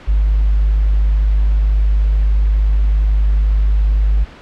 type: tone with tanh clipping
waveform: triangle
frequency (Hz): 51.1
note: G#1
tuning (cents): -27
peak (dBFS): -10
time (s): 0.07-4.25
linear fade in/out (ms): 20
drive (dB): 5
effects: pink hiss -38 dBFS RMS until 4.41 s + low-pass 3000 Hz 12 dB/octave